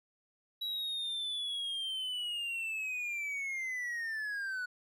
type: linear sweep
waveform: triangle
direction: down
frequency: 3904 to 1461 Hz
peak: -33 dBFS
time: 0.61-4.66 s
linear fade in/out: 10 ms
effects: none